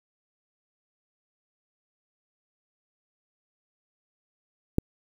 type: click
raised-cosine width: 3 ms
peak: -8 dBFS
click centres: 4.784 s
effects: 7-bit